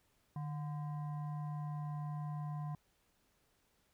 sine tone with frequency modulation, 150.2 Hz, D3, 39 cents sharp, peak -38 dBFS, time 0.36-2.75 s, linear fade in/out 2 ms, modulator 874 Hz, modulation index 0.41, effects pink hiss -75 dBFS RMS until 3.93 s

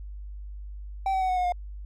triangle tone with pitch steps, 773 / 760.6 / 748.4 / 736.4 / 724.6 / 713 Hz, G5 / F#5 / F#5 / F#5 / F#5 / F5, -24 / +48 / +20 / -8 / -36 / +36 cents, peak -21 dBFS, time 1.06-1.522 s, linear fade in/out 2 ms, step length 77 ms, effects added 50 Hz sine -36 dBFS peak until 1.85 s

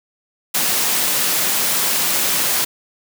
white high-pass noise, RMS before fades -18 dBFS, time 0.54-2.65 s, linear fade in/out 10 ms, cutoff 130 Hz, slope 24 dB/octave, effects none

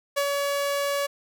sawtooth tone with ADSR envelope, 566 Hz, C#5, 36 cents sharp, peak -17 dBFS, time 0.16-1.07 s, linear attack 18 ms, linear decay 65 ms, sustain -3 dB, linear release 14 ms, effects none

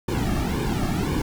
brown noise with flanger, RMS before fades -24 dBFS, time 0.08-1.22 s, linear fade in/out 5 ms, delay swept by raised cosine 1.5 to 2.05 ms, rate 1.9 Hz, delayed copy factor -1, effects none

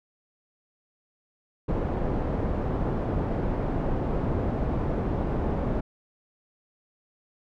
pink low-pass noise, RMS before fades -27 dBFS, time 1.68-5.81 s, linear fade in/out 10 ms, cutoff 690 Hz, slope 12 dB/octave, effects none

